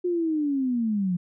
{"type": "linear sweep", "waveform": "sine", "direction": "down", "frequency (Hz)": [361.6, 171.8], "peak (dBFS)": -22, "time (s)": [0.04, 1.17], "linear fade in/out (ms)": 10, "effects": []}